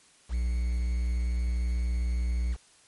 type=tone with quantisation; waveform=triangle; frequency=60 Hz; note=B1; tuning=49 cents flat; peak=-23 dBFS; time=0.29-2.57 s; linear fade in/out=50 ms; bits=8; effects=white hiss -59 dBFS RMS until 2.87 s + MP3 48 kbps